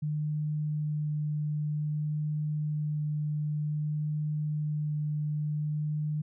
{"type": "tone with vibrato", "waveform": "sine", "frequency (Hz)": 150.7, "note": "D3", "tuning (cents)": 45, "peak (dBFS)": -28, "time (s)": [0.02, 6.22], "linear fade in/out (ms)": 10, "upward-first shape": "sine", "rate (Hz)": 0.53, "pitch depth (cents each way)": 8, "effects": []}